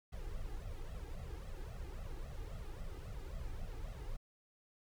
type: noise with flanger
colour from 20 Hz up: brown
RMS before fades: -44 dBFS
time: 0.12-4.17 s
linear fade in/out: 10 ms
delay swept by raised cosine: 1.5 to 2.5 ms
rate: 3.7 Hz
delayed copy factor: +0.9
effects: none